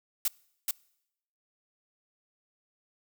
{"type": "noise with echo", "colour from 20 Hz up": "blue", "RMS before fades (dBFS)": -27, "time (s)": [0.25, 0.28], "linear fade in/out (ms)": 2, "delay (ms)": 430, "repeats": 1, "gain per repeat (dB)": -2, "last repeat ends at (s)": 0.71, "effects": ["noise-tail reverb RT60 0.8 s tail -25 dB re dry"]}